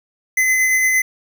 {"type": "tone with tremolo", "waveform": "square", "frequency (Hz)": 2038, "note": "C7", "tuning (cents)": -46, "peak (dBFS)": -13, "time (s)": [0.37, 1.02], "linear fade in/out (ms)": 5, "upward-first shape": "sine", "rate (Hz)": 8.7, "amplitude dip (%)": 25, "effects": []}